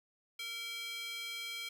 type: tone with high-pass filter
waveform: square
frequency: 460 Hz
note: A#4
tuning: 23 cents flat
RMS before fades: -42 dBFS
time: 0.39-1.69 s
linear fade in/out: 5 ms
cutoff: 2700 Hz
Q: 3.5
effects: none